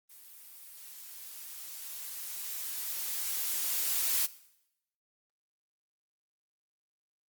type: noise with level ramp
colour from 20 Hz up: blue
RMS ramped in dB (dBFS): -53 to -28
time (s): 0.09-4.27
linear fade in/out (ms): 20
effects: noise-tail reverb RT60 0.8 s tail -18 dB re dry + Opus 32 kbps